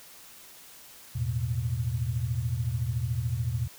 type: chord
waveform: sine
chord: E suspended fourth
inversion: none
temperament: just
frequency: 82.41 / 109.88 / 123.61 Hz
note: E2 / A2 / B2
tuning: 0 / -2 / +2 cents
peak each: -34 / -31 / -29 dBFS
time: 1.15-3.68 s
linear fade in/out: 10 ms
effects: white hiss -50 dBFS RMS until 3.78 s